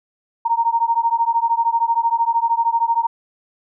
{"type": "beating tone pair", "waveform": "sine", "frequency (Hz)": [920, 933], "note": ["A#5", "A#5"], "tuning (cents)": [-23, 1], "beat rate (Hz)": 13, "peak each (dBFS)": -18, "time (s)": [0.45, 3.07], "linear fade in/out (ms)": 10, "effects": []}